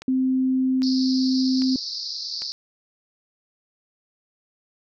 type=click train; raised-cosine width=0.2 ms; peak=-20 dBFS; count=4; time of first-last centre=0.02-2.42 s; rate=1.25 Hz
type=tone; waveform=sine; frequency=260 Hz; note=C4; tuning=11 cents flat; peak=-18 dBFS; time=0.08-1.76 s; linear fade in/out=2 ms
type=band-pass noise; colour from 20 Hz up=white; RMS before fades=-31 dBFS; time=0.83-2.52 s; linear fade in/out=0 ms; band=4200 to 5300 Hz; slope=96 dB/octave
effects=none